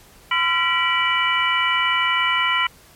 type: tone cluster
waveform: sine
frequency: 1015 / 1366 / 1951 / 2325 / 2960 Hz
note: B5 / F6 / B6 / D7 / F#7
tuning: +47 / -39 / -22 / -18 / 0 cents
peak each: -23 dBFS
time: 0.31-2.67 s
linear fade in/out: 5 ms
effects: pink hiss -49 dBFS RMS until 2.95 s + MP3 64 kbps